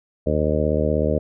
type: harmonic tone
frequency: 76.3 Hz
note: D#2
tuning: 33 cents flat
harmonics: 1 / 2 / 3 / 4 / 5 / 6 / 7 / 8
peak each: -24 / -26 / -26 / -28 / -29 / -25 / -25 / -26 dBFS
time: 0.26-1.19 s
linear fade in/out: 10 ms
effects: none